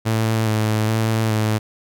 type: tone with vibrato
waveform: sawtooth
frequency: 110 Hz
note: A2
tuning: in tune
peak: -13 dBFS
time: 0.05-1.59 s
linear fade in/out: 20 ms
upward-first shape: square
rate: 1.2 Hz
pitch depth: 22 cents each way
effects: none